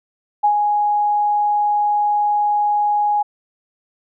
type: tone with ADSR envelope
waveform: sine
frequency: 830.6 Hz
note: G#5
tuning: in tune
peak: -10 dBFS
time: 0.43-3.23 s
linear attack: 16 ms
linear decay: 83 ms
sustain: -4 dB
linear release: 12 ms
effects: none